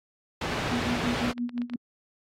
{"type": "low-pass noise", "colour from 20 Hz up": "pink", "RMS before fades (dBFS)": -30, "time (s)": [0.41, 1.32], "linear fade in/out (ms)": 5, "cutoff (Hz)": 3700, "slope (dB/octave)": 12}
{"type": "clicks", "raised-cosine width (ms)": 0.3, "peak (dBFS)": -26, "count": 11, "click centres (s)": [0.595, 0.625, 0.862, 1.079, 1.265, 1.38, 1.493, 1.579, 1.618, 1.698, 1.736]}
{"type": "tone with tremolo", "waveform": "sine", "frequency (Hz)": 241.5, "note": "B3", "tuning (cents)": -39, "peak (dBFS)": -25, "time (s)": [0.71, 1.76], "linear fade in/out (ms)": 5, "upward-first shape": "sine", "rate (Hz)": 5.9, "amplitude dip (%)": 90}
{"effects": ["high-pass 80 Hz 12 dB/octave", "AAC 48 kbps"]}